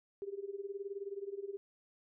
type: tone with tremolo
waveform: sine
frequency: 398.2 Hz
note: G4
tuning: 27 cents sharp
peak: -36 dBFS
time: 0.22-1.57 s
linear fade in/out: 0 ms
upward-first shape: sine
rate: 19 Hz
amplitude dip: 85%
effects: none